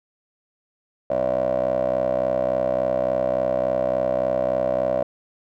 15% pulse tone with band-pass filter, 63.5 Hz, B1, 49 cents sharp, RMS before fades -22 dBFS, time 1.1-5.03 s, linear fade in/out 5 ms, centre 590 Hz, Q 7.2, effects none

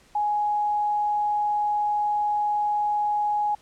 sine tone, 834 Hz, G#5, 7 cents sharp, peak -21 dBFS, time 0.15-3.55 s, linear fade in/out 5 ms, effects pink hiss -56 dBFS RMS until 3.61 s + low-pass 9000 Hz 12 dB/octave

